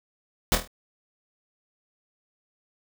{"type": "noise with echo", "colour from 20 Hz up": "pink", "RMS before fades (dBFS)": -20, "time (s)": [0.52, 0.55], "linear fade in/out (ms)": 0, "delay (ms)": 25, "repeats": 5, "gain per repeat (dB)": -6, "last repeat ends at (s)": 0.675, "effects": []}